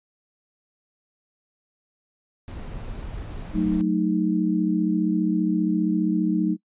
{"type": "noise", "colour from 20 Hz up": "brown", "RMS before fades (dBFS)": -34, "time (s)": [2.48, 3.81], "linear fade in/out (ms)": 0}
{"type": "chord", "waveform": "sine", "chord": "D# diminished", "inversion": "first", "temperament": "equal", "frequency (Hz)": [185, 220, 311.1], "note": ["F#3", "A3", "D#4"], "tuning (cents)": [0, 0, 0], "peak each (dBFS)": [-23, -25, -23], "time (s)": [3.53, 6.57], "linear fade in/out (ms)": 50}
{"effects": ["noise-tail reverb RT60 0.1 s tail -25 dB re dry", "resampled to 8000 Hz"]}